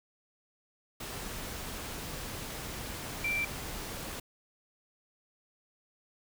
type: tone in noise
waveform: sine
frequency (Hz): 2349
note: D7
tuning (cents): 0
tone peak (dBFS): -29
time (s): 3.24-3.45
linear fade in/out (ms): 5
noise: pink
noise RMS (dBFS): -40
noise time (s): 1-4.2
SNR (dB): +8
effects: none